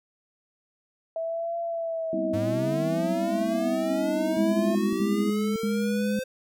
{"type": "tone with vibrato", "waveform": "sine", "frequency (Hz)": 653, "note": "E5", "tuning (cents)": -17, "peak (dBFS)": -27, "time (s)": [1.16, 4.75], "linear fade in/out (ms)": 2, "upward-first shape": "triangle", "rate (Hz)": 0.59, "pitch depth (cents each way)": 70}
{"type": "chord", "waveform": "sine", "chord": "C major seventh", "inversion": "second", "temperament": "just", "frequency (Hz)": [196.22, 245.3, 261.6, 327], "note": ["G3", "B3", "C4", "E4"], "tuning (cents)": [2, -12, 0, -14], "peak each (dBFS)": [-33, -35, -35, -29], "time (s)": [2.13, 5.3], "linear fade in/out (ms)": 2}
{"type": "linear sweep", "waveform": "square", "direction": "up", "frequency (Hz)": [99.5, 520], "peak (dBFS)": -30, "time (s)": [2.33, 6.24], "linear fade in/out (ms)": 10}
{"type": "tone bursts", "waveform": "sine", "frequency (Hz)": 207.6, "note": "G#3", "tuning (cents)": 0, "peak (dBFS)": -24, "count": 3, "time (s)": [4.37, 6.192], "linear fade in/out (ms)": 2, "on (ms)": 560, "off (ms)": 71}
{"effects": []}